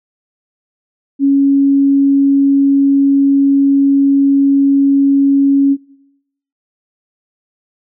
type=tone; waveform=sine; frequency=277.2 Hz; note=C#4; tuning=in tune; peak=-7 dBFS; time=1.19-5.77 s; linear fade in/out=50 ms; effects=noise-tail reverb RT60 0.8 s tail -21 dB re dry